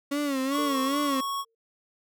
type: tone with vibrato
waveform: 35% pulse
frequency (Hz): 277.2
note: C#4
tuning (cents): 0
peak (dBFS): -24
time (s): 0.11-1.21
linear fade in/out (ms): 10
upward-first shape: sine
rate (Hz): 2.5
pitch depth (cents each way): 100
type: tone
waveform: square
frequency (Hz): 1106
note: C#6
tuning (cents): -4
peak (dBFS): -29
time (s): 0.5-1.45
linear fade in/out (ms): 50
type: tone with exponential decay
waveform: sine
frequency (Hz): 454.8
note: A#4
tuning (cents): -43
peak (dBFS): -33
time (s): 0.58-1.55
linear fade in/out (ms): 5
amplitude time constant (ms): 210
effects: none

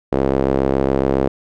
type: tone with band-pass filter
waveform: sawtooth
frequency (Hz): 67.2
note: C2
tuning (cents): +47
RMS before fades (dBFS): -17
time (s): 0.12-1.28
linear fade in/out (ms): 5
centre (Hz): 440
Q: 1.6
effects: none

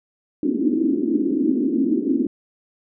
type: band-pass noise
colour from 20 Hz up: pink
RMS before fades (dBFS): -20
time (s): 0.43-2.27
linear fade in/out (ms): 2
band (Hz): 250 to 330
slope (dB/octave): 48
effects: none

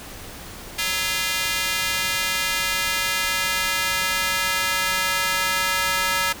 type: tone with high-pass filter sweep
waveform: square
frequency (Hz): 186.5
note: F#3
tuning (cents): +14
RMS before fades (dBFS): -23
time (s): 0.78-6.33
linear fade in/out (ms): 10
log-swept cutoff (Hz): 2300 to 1400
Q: 1.1
effects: pink hiss -38 dBFS RMS until 6.4 s

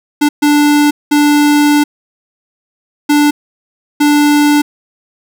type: tone bursts at uneven times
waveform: square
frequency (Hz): 293.7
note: D4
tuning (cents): 0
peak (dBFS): -7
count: 5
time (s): 0.21-0.29 / 0.42-0.91 / 1.11-1.84 / 3.09-3.31 / 4-4.62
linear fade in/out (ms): 10
effects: none

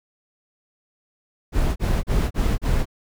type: noise bursts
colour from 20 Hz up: brown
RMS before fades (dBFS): -19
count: 5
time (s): 1.52-2.856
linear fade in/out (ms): 50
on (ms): 240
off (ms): 34
effects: none

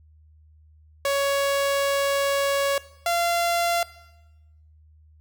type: tone pair in turn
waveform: sawtooth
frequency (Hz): 558 / 687.9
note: C#5 / F5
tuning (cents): +11 / -26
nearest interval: major third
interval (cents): 363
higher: second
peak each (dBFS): -17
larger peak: neither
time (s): 1.05-2.78 / 3.06-3.83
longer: first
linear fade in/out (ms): 2
effects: noise-tail reverb RT60 1.0 s tail -18 dB re dry + added 77 Hz sine -51 dBFS peak until 5.2 s

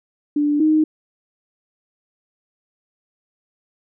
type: tone pair in turn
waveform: sine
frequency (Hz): 293.7 / 310.3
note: D4 / D#4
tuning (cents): 0 / -5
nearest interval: minor second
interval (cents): 95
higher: second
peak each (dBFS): -15 / -12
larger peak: second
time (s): 0.36-0.6 / 0.6-0.84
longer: neither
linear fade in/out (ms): 5
effects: none

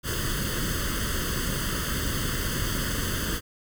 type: noise with comb filter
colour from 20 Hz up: pink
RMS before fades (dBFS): -28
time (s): 0.03-3.41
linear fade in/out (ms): 50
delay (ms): 0.63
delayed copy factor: +0.9
effects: none

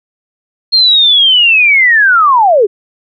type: linear sweep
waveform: sine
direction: down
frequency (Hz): 4254 to 372.3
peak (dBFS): -4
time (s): 0.72-2.67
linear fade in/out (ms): 20
effects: none

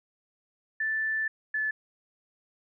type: tone pair in turn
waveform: sine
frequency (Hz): 1760 / 1734.8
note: A6 / A6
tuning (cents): 0 / -25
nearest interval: unison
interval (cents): 25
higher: first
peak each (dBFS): -26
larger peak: neither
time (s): 0.8-1.28 / 1.54-1.71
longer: first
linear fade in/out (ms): 5
effects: none

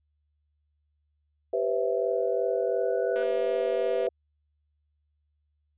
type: chord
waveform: sine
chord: C major seventh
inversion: second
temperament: equal with one note detuned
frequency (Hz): 392 / 493.9 / 536.7 / 659.3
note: G4 / B4 / C5 / E5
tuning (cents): 0 / 0 / +44 / 0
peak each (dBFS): -30 / -27 / -33 / -30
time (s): 1.53-4.09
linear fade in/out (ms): 5
type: tone with exponential growth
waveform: sine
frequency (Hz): 1480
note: F#6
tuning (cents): 0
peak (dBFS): -36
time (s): 1.94-3.23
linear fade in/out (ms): 0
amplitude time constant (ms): 280
type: click train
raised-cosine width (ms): 0.3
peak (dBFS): -28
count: 218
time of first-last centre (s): 3.16-4.068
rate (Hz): 239
effects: added 74 Hz sine -70 dBFS peak until 5.77 s + resampled to 8000 Hz

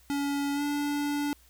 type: tone with pitch glide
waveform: square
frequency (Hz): 283.1 to 289.7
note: C#4 to D4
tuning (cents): +37 to -24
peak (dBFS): -28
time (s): 0.1-1.33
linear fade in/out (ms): 0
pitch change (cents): +39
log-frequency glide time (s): 0.54-0.62
effects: added 60 Hz sine -59 dBFS peak until 1.49 s + white hiss -61 dBFS RMS until 1.49 s

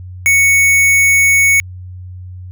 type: tone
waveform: square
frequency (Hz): 2220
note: C#7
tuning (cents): +2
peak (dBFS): -8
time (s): 0.26-1.6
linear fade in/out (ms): 0
effects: added 91 Hz sine -27 dBFS peak until 2.51 s

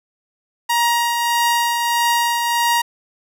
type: tone with tremolo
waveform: sawtooth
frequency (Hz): 944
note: A#5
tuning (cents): +22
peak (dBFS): -10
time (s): 0.69-2.82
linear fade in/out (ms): 10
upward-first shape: triangle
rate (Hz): 1.6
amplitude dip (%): 40
effects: none

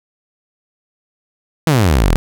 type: exponential sweep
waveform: sawtooth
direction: down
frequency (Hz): 170 to 34.43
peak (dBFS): -6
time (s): 1.67-2.16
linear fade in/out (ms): 0
effects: none

